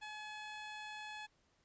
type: tone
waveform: 15% pulse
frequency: 851 Hz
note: G#5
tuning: 42 cents sharp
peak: -39 dBFS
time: 0.01-1.27 s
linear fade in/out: 20 ms
effects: pink hiss -75 dBFS RMS until 1.64 s + resampled to 16000 Hz